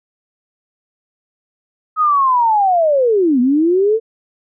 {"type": "linear two-way sweep", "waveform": "sine", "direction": "down then up", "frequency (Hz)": [1277, 238.3, 457.8], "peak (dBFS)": -10, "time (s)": [1.96, 4], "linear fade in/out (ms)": 50, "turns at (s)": 3.4, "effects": []}